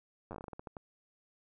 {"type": "slowing click train", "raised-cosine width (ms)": 1, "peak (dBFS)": -29, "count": 13, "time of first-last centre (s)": [0.31, 0.768], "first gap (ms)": 9, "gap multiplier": 1.24, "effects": []}